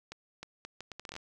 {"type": "accelerating click train", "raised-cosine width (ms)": 0.2, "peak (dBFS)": -25, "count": 12, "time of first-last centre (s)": [0.12, 1.164], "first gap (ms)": 310, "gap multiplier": 0.71, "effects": []}